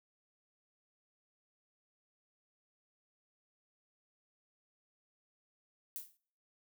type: noise with exponential decay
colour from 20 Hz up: violet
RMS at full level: -39 dBFS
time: 5.96-6.17 s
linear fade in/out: 0 ms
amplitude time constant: 45 ms
effects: noise-tail reverb RT60 0.6 s tail -26 dB re dry